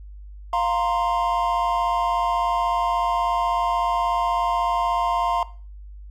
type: chord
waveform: triangle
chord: F suspended fourth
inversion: none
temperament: just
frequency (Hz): 698.5 / 931.3 / 1047.7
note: F5 / Bb5 / C6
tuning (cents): 0 / -2 / +2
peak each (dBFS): -22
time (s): 0.53-5.43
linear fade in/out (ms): 2
effects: noise-tail reverb RT60 0.4 s tail -18 dB re dry + added 50 Hz sine -37 dBFS peak until 6.1 s